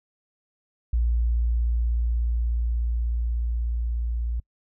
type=tone with level ramp; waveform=sine; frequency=58.27 Hz; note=A#1; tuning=in tune; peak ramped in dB=-19 to -24 dBFS; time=0.93-4.4 s; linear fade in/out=5 ms; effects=noise-tail reverb RT60 0.1 s tail -26 dB re dry